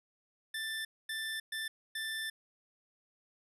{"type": "tone bursts at uneven times", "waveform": "25% pulse", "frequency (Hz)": 1771, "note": "A6", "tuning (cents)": 11, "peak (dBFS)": -32, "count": 4, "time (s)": [[0.54, 0.85], [1.09, 1.4], [1.52, 1.68], [1.95, 2.3]], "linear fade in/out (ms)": 5, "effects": ["resampled to 32000 Hz"]}